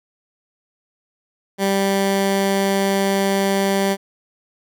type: tone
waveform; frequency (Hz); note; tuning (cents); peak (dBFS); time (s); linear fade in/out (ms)
15% pulse; 196; G3; 0; -10; 1.58-3.97; 50
effects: none